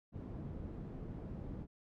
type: low-pass noise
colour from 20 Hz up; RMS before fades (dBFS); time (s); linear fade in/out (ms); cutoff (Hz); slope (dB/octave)
white; -45; 0.12-1.67; 50; 220; 12
effects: none